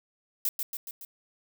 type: noise with echo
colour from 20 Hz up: violet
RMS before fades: -27 dBFS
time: 0.45-0.49 s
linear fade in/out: 2 ms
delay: 140 ms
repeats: 4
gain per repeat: -4 dB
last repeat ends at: 1.05 s
effects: none